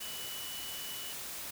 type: tone in noise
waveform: sine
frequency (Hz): 2960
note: F#7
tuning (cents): 0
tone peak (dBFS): -44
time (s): 0.01-1.13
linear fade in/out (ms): 10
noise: white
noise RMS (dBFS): -42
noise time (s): 0-1.51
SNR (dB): -5
effects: none